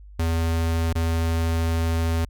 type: tone with dropouts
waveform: square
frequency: 82.41 Hz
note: E2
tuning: in tune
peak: -21 dBFS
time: 0.19-2.25 s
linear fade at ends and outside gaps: 5 ms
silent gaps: 0.929-0.953 s
effects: added 50 Hz sine -41 dBFS peak until 2.29 s